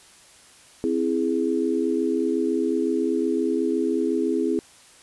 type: chord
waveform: sine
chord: C augmented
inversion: none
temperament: equal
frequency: 261.6 / 329.6 / 415.3 Hz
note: C4 / E4 / G#4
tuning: 0 / 0 / 0 cents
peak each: -25 / -24 / -25 dBFS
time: 0.84-4.59 s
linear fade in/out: 0 ms
effects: white hiss -51 dBFS RMS until 5.02 s + resampled to 24000 Hz